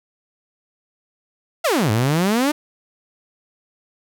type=exponential two-way sweep; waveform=sawtooth; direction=down then up; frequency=728 to 103 to 309.2 Hz; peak=-12 dBFS; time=1.64-2.52 s; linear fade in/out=10 ms; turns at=1.91 s; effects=none